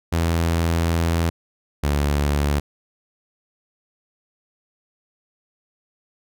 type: tone pair in turn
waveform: sawtooth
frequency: 83.4 / 72.41 Hz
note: E2 / D2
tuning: +21 / -24 cents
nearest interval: major second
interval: 245 cents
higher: first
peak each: -14 dBFS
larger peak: neither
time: 0.12-1.3 / 1.83-2.6 s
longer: first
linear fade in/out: 10 ms
effects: none